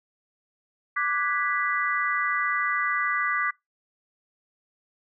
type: chord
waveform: sine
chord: G# half-diminished seventh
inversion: second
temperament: equal with one note detuned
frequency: 1174.7 / 1480 / 1653.6 / 1975.5 Hz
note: D6 / F#6 / G#6 / B6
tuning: 0 / 0 / -8 / 0 cents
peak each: -27 / -31 / -32 / -27 dBFS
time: 0.96-3.51 s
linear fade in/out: 10 ms
effects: noise-tail reverb RT60 0.2 s tail -25 dB re dry